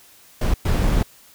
brown noise bursts at uneven times, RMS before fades -18 dBFS, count 2, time 0.41-0.54 / 0.65-1.03 s, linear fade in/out 5 ms, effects white hiss -50 dBFS RMS until 1.34 s

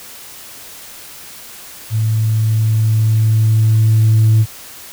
sine tone with level ramp, 110 Hz, A2, in tune, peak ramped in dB -12 to -5 dBFS, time 1.9-4.46 s, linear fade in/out 50 ms, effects tanh soft clip ceiling -5 dBFS + white hiss -35 dBFS RMS until 4.92 s

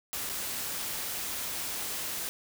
white noise with dropouts, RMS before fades -35 dBFS, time 0.13-2.29 s, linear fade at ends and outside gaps 0 ms, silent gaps 0.292-0.297 s, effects none

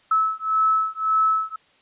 sine beating tone pair, 1300 / 1301.8 Hz, E6 / E6, -24 / -22 cents, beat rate 1.8 Hz, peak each -21 dBFS, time 0.11-1.56 s, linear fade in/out 5 ms, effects white hiss -58 dBFS RMS until 1.81 s + resampled to 8000 Hz

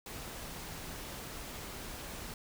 sine tone in noise, 164.81 Hz, E3, in tune, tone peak -52 dBFS, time 0.49-0.99 s, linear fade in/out 2 ms, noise pink, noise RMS -44 dBFS, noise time 0.06-2.34 s, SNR -11 dB, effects none

